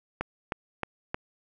click train, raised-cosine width 0.5 ms, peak -14 dBFS, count 4, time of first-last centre 0.21-1.145 s, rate 3.21 Hz, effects none

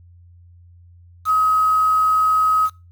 sine tone with quantisation, 1269 Hz, D#6, 34 cents sharp, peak -13 dBFS, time 1.25-2.7 s, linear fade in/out 50 ms, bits 6, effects noise-tail reverb RT60 0.3 s tail -22 dB re dry + added 87 Hz sine -44 dBFS peak until 2.91 s

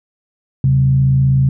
sine tone with frequency modulation, 133.8 Hz, C3, 39 cents sharp, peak -9 dBFS, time 0.64-1.49 s, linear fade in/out 2 ms, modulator 55.7 Hz, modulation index 0.41, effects none

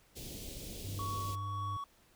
pink band-stop noise, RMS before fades -45 dBFS, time 0.15-1.36 s, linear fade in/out 20 ms, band 550 to 2900 Hz, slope 24 dB/octave
triangle tone with pitch glide, 98 to 99.71 Hz, G2 to G2, 0 to +30 cents, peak -36 dBFS, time 0.84-1.77 s, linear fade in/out 5 ms, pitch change +30 cents, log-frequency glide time 1.34-1.43 s
triangle tone with tremolo, 1120 Hz, C#6, 18 cents sharp, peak -35 dBFS, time 0.99-1.84 s, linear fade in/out 2 ms, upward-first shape sine, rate 1.8 Hz, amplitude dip 30%
effects pink hiss -66 dBFS RMS until 2.15 s

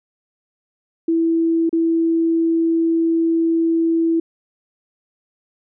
sine tone with dropouts, 329.7 Hz, E4, in tune, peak -14 dBFS, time 1.08-4.2 s, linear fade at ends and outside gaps 5 ms, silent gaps 1.694-1.728 s, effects none

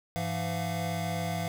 square tone cluster, 102.1 / 169.2 / 678 / 719 Hz, G#2 / E3 / E5 / F#5, -29 / +45 / +49 / -50 cents, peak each -37 / -34 / -37 / -39 dBFS, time 0.16-1.48 s, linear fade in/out 0 ms, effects none

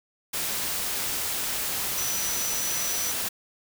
sine tone in noise, 5920 Hz, F#8, in tune, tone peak -30 dBFS, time 1.97-3.12 s, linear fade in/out 10 ms, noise white, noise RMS -29 dBFS, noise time 0.33-3.29 s, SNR -4 dB, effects none

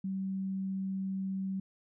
sine tone, 191.8 Hz, G3, 37 cents flat, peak -32 dBFS, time 0.04-1.6 s, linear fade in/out 5 ms, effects none

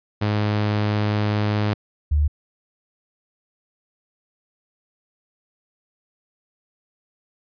sawtooth / sine tone pair in turn, 104.9 / 74.18 Hz, G#2 / D2, +18 / +18 cents, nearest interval tritone, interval 600 cents, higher first, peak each -15 dBFS, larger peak neither, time 0.21-1.74 / 2.11-2.28 s, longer first, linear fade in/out 10 ms, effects resampled to 11025 Hz

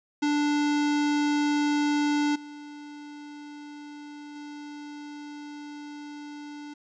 square tone with level steps, 293.7 Hz, D4, in tune, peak -23 / -41 / -39 dBFS, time 0.22-6.74 s, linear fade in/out 10 ms, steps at 2.35 / 4.35 s, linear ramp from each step 10 ms, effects resampled to 16000 Hz + 10-bit

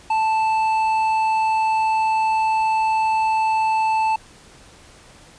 triangle tone with hard clipping, 880 Hz, A5, in tune, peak -18 dBFS, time 0.1-4.16 s, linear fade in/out 5 ms, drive 10 dB, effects pink hiss -47 dBFS RMS until 5.38 s + resampled to 22050 Hz

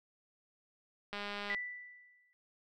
click train, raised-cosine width 0.3 ms, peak -25 dBFS, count 86, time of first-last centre 1.13-1.547 s, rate 204 Hz
sine tone with exponential decay, 1975.5 Hz, B6, in tune, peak -32 dBFS, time 1.5-2.33 s, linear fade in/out 0 ms, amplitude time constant 180 ms
effects none

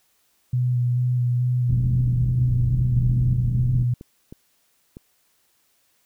sine tone with vibrato, 123.47 Hz, B2, in tune, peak -18 dBFS, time 0.53-3.94 s, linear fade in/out 5 ms, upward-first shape square, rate 2.3 Hz, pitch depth 15 cents each way
pink low-pass noise, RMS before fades -26 dBFS, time 1.69-3.84 s, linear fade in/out 5 ms, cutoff 200 Hz, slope 24 dB/octave
clicks, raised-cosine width 3 ms, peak -25 dBFS, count 3, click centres 4.011 / 4.325 / 4.969 s
effects white hiss -65 dBFS RMS until 6.05 s

